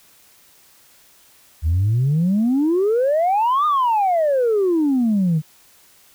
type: exponential two-way sweep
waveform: sine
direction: up then down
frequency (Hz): 74.2 to 1237 to 148.9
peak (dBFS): -13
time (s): 1.62-5.42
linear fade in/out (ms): 50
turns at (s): 3.66
effects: tanh soft clip ceiling -12 dBFS + white hiss -52 dBFS RMS until 6.14 s